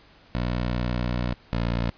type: tone pair in turn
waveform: 15% pulse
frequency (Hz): 60.6 / 58.25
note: B1 / A#1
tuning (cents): -32 / -1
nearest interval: minor second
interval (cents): 69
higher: first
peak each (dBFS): -18 / -17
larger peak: second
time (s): 0.35-1.34 / 1.53-1.9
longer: first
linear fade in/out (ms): 0
effects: pink hiss -54 dBFS RMS until 1.97 s + resampled to 11025 Hz